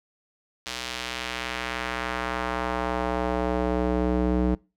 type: tone with band-pass filter sweep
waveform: square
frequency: 61.74 Hz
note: B1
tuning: in tune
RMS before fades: -27 dBFS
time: 0.66-4.55 s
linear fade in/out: 5 ms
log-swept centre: 4300 to 280 Hz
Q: 1
effects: noise-tail reverb RT60 0.3 s tail -25 dB re dry